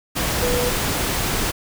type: tone in noise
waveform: sine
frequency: 490.5 Hz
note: B4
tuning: 12 cents flat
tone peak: -21 dBFS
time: 0.41-0.71 s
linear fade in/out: 20 ms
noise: pink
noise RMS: -22 dBFS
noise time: 0.15-1.52 s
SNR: -2 dB
effects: none